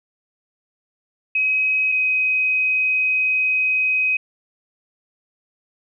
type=tone pair in turn; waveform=sine; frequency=2538 / 2522 Hz; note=D#7 / D#7; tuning=+34 / +23 cents; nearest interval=unison; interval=11 cents; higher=first; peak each=-16 dBFS; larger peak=neither; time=1.35-1.92 / 1.92-4.17 s; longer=second; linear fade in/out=5 ms; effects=none